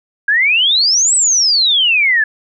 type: exponential two-way sweep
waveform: sine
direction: up then down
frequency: 1596 to 8120 to 1684 Hz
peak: -9 dBFS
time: 0.28-2.24 s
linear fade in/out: 5 ms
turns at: 1.15 s
effects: none